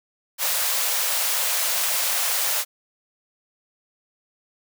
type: high-pass noise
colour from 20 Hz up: white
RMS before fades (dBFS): -23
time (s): 0.38-2.65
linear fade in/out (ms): 50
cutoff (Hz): 480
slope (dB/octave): 96
effects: none